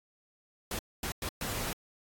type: noise bursts at uneven times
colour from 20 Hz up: pink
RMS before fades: -35 dBFS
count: 4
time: 0.71-0.79 / 1.03-1.12 / 1.22-1.29 / 1.41-1.73 s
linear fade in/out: 2 ms
effects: AAC 64 kbps